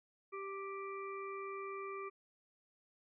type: harmonic tone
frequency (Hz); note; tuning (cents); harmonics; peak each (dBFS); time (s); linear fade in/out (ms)
392; G4; 0; 1 / 3 / 5 / 6; -44 / -45 / -58 / -52; 0.32-2.1; 20
effects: none